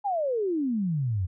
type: exponential sweep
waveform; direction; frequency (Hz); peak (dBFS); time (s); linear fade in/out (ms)
sine; down; 845 to 85.5; -24; 0.04-1.27; 20
effects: none

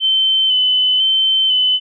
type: tone with vibrato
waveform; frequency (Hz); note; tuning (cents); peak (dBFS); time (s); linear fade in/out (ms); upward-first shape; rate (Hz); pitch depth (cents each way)
sine; 3055; G7; -45; -11; 0-1.8; 50; square; 1; 19
effects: none

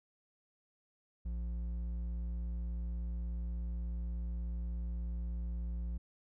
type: tone with hard clipping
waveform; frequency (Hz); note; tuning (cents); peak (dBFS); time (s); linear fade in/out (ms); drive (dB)
sine; 58.27; A#1; 0; -37; 1.25-5.98; 10; 6
effects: none

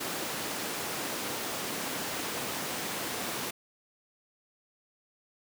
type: high-pass noise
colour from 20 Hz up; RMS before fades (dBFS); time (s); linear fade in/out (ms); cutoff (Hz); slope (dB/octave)
pink; -35; 0-3.51; 10; 220; 12
effects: none

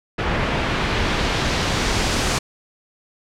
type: noise with low-pass filter sweep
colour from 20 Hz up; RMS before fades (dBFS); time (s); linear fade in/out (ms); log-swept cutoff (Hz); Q
pink; -21; 0.18-2.39; 10; 2200 to 7500; 0.94
effects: none

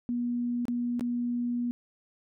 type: tone with dropouts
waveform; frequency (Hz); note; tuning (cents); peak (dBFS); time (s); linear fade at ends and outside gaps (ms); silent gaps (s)
sine; 241.3; B3; -40; -27; 0.09-1.71; 0; 0.654-0.682 / 0.995-1.009
effects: none

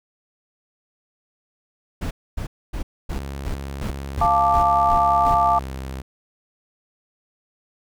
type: noise bursts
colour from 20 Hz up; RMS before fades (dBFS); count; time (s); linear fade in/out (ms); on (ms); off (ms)
brown; -26; 10; 2.01-5.35; 10; 100; 260
type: tone with pitch glide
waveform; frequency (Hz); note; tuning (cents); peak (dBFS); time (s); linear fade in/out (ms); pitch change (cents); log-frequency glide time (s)
sawtooth; 68.9 to 66.32; C#2 to C2; -10 to +24; -25; 3.11-6.02; 10; -66; 5.07-5.62
type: chord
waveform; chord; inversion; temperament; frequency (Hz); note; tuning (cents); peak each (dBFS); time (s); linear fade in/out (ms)
sine; D minor; first; equal; 698.5 / 880 / 1174.7; F5 / A5 / D6; 0 / 0 / 0; -19; 4.21-5.59; 5
effects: none

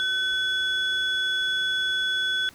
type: tone pair together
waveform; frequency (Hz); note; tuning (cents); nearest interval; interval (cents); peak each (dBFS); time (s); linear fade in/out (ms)
sine; 1516 / 3403; F#6 / G#7; +42 / +41; octave + major second; 1399; -24; 0-2.49; 0
effects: tanh soft clip ceiling -18 dBFS + pink hiss -51 dBFS RMS until 2.54 s

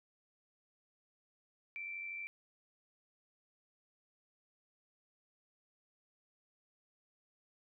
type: tone with amplitude modulation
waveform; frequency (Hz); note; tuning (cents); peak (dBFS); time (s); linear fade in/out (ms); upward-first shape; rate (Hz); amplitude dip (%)
sine; 2341; D7; -6; -39; 1.76-2.27; 0; sine; 92.7; 40
effects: none

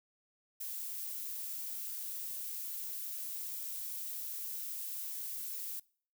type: noise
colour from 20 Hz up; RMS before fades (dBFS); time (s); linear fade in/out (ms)
violet; -41; 0.6-5.8; 10
effects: noise-tail reverb RT60 0.5 s tail -24 dB re dry

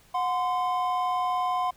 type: tone pair together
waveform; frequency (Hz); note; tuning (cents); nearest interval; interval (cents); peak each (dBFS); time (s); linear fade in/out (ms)
triangle; 730 / 1032.4; F#5 / C6; -24 / -23; tritone; 601; -25; 0.14-1.71; 10
effects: pink hiss -58 dBFS RMS until 1.76 s

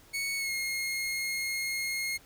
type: tone with pitch glide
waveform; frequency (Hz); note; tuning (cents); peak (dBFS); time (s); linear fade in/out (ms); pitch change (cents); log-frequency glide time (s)
sawtooth; 2217 to 2148; C#7 to C7; 0 to +45; -27; 0.13-2.18; 20; -55; 0.37-0.52
effects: pink hiss -57 dBFS RMS until 2.25 s

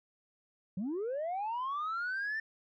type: linear sweep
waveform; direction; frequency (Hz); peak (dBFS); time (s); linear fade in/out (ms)
sine; up; 170 to 1800; -31; 0.77-2.4; 5
effects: tanh soft clip ceiling -31 dBFS

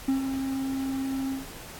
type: tone with ADSR envelope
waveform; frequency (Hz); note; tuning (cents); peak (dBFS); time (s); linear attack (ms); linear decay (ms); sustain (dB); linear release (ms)
triangle; 267.8; C4; +40; -18; 0.08-1.46; 6; 120; -7; 140
effects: pink hiss -43 dBFS RMS until 1.79 s + AAC 64 kbps

